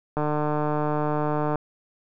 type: click train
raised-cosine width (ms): 1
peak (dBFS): -12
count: 209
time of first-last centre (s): 0.17-1.557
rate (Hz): 150
effects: none